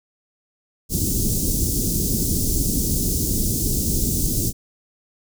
pink band-stop noise, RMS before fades -21 dBFS, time 0.89-4.53 s, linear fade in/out 50 ms, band 340 to 5800 Hz, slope 24 dB/octave, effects none

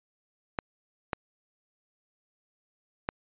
clicks, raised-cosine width 0.5 ms, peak -13 dBFS, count 3, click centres 0.588 / 1.132 / 3.089 s, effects resampled to 8000 Hz

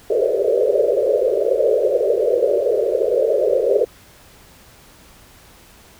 white band-pass noise, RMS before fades -17 dBFS, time 0.1-3.85 s, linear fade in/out 5 ms, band 380 to 600 Hz, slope 96 dB/octave, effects pink hiss -47 dBFS RMS until 5.99 s

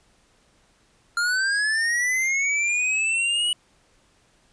square linear sweep, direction up, 1388 to 2946 Hz, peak -21 dBFS, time 1.17-3.53 s, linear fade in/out 2 ms, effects pink hiss -61 dBFS RMS until 4.52 s + resampled to 22050 Hz

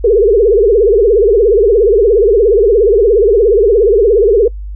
sine tone with vibrato, 430.4 Hz, A4, 38 cents flat, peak -5 dBFS, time 0.04-4.48 s, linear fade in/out 5 ms, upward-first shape triangle, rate 17 Hz, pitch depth 240 cents each way, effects noise-tail reverb RT60 0.1 s tail -25 dB re dry + added 50 Hz sine -21 dBFS peak until 4.75 s

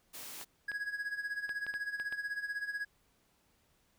white high-pass noise, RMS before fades -46 dBFS, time 0.13-0.45 s, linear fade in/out 20 ms, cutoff 120 Hz, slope 12 dB/octave
clicks, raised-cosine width 0.3 ms, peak -30 dBFS, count 7, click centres 0.413 / 0.717 / 1.493 / 1.666 / 1.74 / 1.999 / 2.125 s
triangle tone with tremolo, 1661.2 Hz, G#6, in tune, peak -31 dBFS, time 0.68-2.85 s, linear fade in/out 5 ms, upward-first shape sine, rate 16 Hz, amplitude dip 75%
effects pink hiss -72 dBFS RMS until 3.98 s

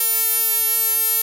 sawtooth tone with band-pass filter, 449.9 Hz, A4, 39 cents sharp, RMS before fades -19 dBFS, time 0-1.22 s, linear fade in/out 5 ms, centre 12000 Hz, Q 6.3, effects 7-bit

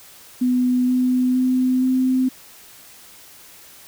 sine tone with pitch steps, 250 / 252.6 / 255.3 / 257.9 Hz, B3 / B3 / C4 / C4, +21 / +39 / -42 / -25 cents, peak -15 dBFS, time 0.41-2.29 s, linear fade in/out 10 ms, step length 470 ms, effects white hiss -45 dBFS RMS until 3.87 s

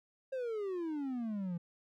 triangle exponential sweep, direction down, 540 to 167.7 Hz, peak -33 dBFS, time 0.32-1.58 s, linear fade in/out 10 ms, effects none

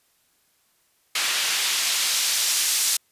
white noise with band-pass filter sweep, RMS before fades -23 dBFS, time 1.15-2.97 s, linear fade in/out 5 ms, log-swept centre 2600 to 6400 Hz, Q 0.75, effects white hiss -65 dBFS RMS until 3.11 s + resampled to 32000 Hz

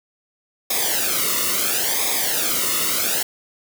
white noise with flanger, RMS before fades -21 dBFS, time 0.7-3.23 s, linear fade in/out 5 ms, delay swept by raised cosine 0.68 to 1.26 ms, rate 0.73 Hz, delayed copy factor -0.8, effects none

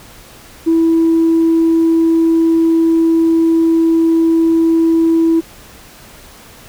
sine tone, 328.3 Hz, E4, 7 cents flat, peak -7 dBFS, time 0.66-5.41 s, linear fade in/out 20 ms, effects tanh soft clip ceiling -5 dBFS + pink hiss -39 dBFS RMS until 6.68 s

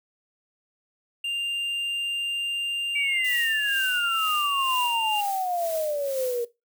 triangle tone, 2794 Hz, F7, in tune, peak -24 dBFS, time 1.24-5.21 s, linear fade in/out 5 ms
sine exponential sweep, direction down, 2321 to 466.2 Hz, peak -24 dBFS, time 2.95-6.45 s, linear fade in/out 10 ms
blue noise with tremolo, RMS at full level -36 dBFS, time 3.24-6.45 s, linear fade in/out 5 ms, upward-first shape sine, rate 2.1 Hz, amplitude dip 65%
effects noise-tail reverb RT60 0.2 s tail -17 dB re dry

